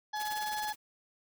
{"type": "harmonic tone", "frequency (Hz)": 848, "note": "G#5", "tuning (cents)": 36, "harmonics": [1, 2, 4, 5, 6, 7], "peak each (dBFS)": [-34, -40, -46, -48, -50, -51], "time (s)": [0.13, 0.73], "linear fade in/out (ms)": 10}
{"type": "noise with tremolo", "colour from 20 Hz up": "white", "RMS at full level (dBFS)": -40, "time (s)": [0.15, 0.76], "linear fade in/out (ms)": 50, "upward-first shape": "triangle", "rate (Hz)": 19, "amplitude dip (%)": 90}
{"effects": []}